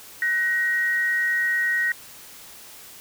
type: tone pair together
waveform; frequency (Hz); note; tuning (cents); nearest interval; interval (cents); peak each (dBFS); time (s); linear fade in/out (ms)
sine; 1503 / 1888.9; F#6 / A#6; +27 / +22; major third; 395; -29 / -20; 0.22-1.92; 2
effects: white hiss -44 dBFS RMS until 3 s